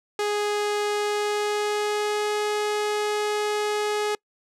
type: tone with pitch glide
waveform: sawtooth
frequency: 415.3 to 419.4 Hz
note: G#4 to G#4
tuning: 0 to +17 cents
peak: -19 dBFS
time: 0.19-4.15 s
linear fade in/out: 2 ms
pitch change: +17 cents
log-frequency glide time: 0.93-2.31 s
effects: noise-tail reverb RT60 0.1 s tail -26 dB re dry + low-pass 9000 Hz 12 dB/octave